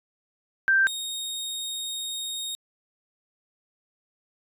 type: tone pair in turn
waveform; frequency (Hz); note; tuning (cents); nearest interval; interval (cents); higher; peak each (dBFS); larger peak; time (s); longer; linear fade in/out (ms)
sine / sawtooth; 1569 / 3724; G6 / A#7; +1 / -2; octave + minor third; 1497; second; -17 / -27; first; 0.68-0.87 / 0.87-2.55; second; 0
effects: resampled to 32000 Hz